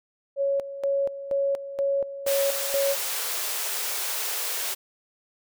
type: tone with tremolo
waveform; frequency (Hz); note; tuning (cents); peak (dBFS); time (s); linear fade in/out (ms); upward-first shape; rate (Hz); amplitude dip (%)
sine; 555; C#5; +2; -21; 0.36-2.96; 50; square; 2.1; 75
type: high-pass noise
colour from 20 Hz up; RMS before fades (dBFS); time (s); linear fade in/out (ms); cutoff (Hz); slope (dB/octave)
white; -29; 2.26-4.75; 20; 380; 96
effects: none